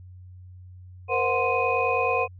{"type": "tone cluster", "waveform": "sine", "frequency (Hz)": [469.6, 519, 733, 1043, 2497], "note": ["A#4", "C5", "F#5", "C6", "D#7"], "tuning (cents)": [13, -14, -16, -6, 6], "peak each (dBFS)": -27, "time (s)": [1.08, 2.28], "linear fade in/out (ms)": 50, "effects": ["tanh soft clip ceiling -9 dBFS", "added 91 Hz sine -42 dBFS peak until 2.39 s"]}